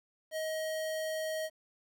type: tone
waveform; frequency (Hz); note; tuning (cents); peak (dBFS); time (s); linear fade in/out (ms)
square; 631; D#5; +24; -34; 0.31-1.5; 50
effects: 11-bit